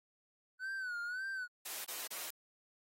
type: tone with vibrato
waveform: triangle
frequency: 1489 Hz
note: F#6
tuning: 11 cents sharp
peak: -36 dBFS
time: 0.59-1.48 s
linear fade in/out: 50 ms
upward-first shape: sine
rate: 1.8 Hz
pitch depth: 100 cents each way
type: noise bursts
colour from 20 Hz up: white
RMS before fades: -43 dBFS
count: 3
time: 1.65-2.304 s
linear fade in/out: 10 ms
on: 200 ms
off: 27 ms
effects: high-pass 400 Hz 12 dB/octave + AAC 48 kbps